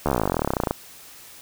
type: slowing click train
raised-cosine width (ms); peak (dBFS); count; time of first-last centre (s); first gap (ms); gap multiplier
1; -7; 29; 0.06-0.71; 13; 1.04
effects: white hiss -45 dBFS RMS until 1.41 s